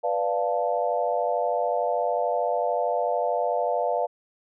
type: chord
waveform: sine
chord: B half-diminished seventh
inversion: none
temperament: equal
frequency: 493.9 / 587.3 / 698.5 / 880 Hz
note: B4 / D5 / F5 / A5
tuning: 0 / 0 / 0 / 0 cents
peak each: -28 / -27 / -26 / -31 dBFS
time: 0.03-4.07 s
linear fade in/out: 20 ms
effects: none